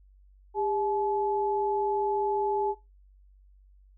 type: tone pair together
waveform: sine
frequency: 402.5 / 857 Hz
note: G4 / A5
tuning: +46 / -46 cents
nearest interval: octave + minor second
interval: 1308 cents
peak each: -28 dBFS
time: 0.54-2.75 s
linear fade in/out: 50 ms
effects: noise-tail reverb RT60 0.2 s tail -17 dB re dry + added 48 Hz sine -54 dBFS peak until 3.97 s